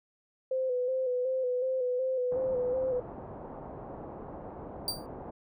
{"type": "tone with vibrato", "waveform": "sine", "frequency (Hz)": 509, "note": "C5", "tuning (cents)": -48, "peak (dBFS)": -27, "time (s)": [0.51, 3], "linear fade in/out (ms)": 5, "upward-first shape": "square", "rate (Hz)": 2.7, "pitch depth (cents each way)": 38}
{"type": "low-pass noise", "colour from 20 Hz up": "white", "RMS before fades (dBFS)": -43, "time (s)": [2.31, 5.31], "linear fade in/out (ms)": 10, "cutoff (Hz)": 810, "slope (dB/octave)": 24}
{"type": "tone with exponential decay", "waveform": "sawtooth", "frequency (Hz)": 4671, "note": "D8", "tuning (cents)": -10, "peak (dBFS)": -23, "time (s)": [4.88, 5.06], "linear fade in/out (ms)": 1, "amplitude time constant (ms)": 38}
{"effects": []}